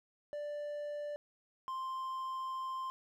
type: tone pair in turn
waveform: triangle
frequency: 588 / 1047.7 Hz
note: D5 / C6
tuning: +2 / +2 cents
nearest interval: minor seventh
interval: 1000 cents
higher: second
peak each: -36 / -35 dBFS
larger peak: second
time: 0.33-1.16 / 1.68-2.9 s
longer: second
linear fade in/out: 0 ms
effects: none